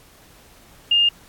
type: tone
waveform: sine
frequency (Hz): 2821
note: F7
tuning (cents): +17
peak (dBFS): -13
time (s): 0.91-1.09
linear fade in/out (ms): 5
effects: pink hiss -50 dBFS RMS until 1.28 s + AAC 64 kbps